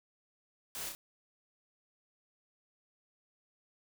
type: noise with echo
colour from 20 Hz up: white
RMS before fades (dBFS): -42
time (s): 0.75-0.89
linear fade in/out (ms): 0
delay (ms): 30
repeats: 2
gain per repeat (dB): -3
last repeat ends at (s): 0.95
effects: none